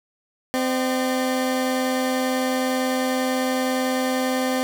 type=tone pair together; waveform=20% pulse; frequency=258 / 605.5 Hz; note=C4 / D#5; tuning=-24 / -47 cents; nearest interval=octave + minor third; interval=1477 cents; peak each=-16 / -26 dBFS; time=0.54-4.63 s; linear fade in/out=0 ms; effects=none